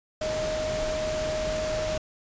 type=tone in noise; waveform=sine; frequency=622.3 Hz; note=D#5; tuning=in tune; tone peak=-27 dBFS; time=0.21-1.98 s; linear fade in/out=5 ms; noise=pink; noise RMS=-33 dBFS; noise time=0.21-1.98 s; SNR=+3 dB; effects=resampled to 16000 Hz